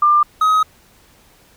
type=tone pair in turn; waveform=sine / triangle; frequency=1194 / 1265 Hz; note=D6 / D#6; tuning=+28 / +28 cents; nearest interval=minor second; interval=100 cents; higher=second; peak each=-9 dBFS; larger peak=neither; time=0.02-0.23 / 0.41-0.63 s; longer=second; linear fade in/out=5 ms; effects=pink hiss -51 dBFS RMS until 1.56 s